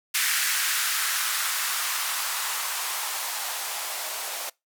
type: noise with band-pass filter sweep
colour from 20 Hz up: violet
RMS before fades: -28 dBFS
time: 0.14-4.5 s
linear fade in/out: 10 ms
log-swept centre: 1700 to 640 Hz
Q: 1.9
effects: noise-tail reverb RT60 0.2 s tail -24 dB re dry